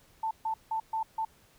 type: tone bursts at uneven times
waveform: sine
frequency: 887 Hz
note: A5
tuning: 14 cents sharp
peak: -28 dBFS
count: 5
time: 0.23-0.31 / 0.45-0.54 / 0.71-0.8 / 0.93-1.03 / 1.18-1.25 s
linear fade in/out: 5 ms
effects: pink hiss -62 dBFS RMS until 1.58 s